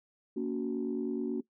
sine chord, F# major, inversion first, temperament equal with one note detuned, 233.1 / 282.2 / 370 Hz, A#3 / C#4 / F#4, 0 / +31 / 0 cents, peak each -34 dBFS, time 0.36-1.41 s, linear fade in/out 10 ms, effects noise-tail reverb RT60 0.1 s tail -18 dB re dry + tanh soft clip ceiling -23 dBFS

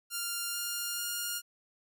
5% pulse tone with pitch steps, 1396.9 / 1406.6 / 1416.4 Hz, F6 / F6 / F6, 0 / +12 / +24 cents, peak -22 dBFS, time 0.1-1.42 s, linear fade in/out 50 ms, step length 440 ms, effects none

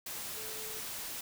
sine tone in noise, 436.9 Hz, A4, 12 cents flat, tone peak -49 dBFS, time 0.36-0.8 s, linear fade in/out 5 ms, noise white, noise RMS -41 dBFS, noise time 0.06-1.21 s, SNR -11 dB, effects none

